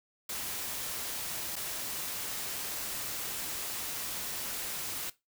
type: noise with dropouts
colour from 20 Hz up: white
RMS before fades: -37 dBFS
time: 0.29-5.1 s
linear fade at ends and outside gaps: 5 ms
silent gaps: 1.558-1.563 s
effects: noise-tail reverb RT60 0.2 s tail -18 dB re dry